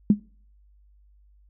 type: tone with exponential decay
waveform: sine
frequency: 207.4 Hz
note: G#3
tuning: 2 cents flat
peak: -9 dBFS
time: 0.1-0.2 s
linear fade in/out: 2 ms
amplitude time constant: 21 ms
effects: noise-tail reverb RT60 0.5 s tail -26 dB re dry + added 50 Hz sine -54 dBFS peak until 1.49 s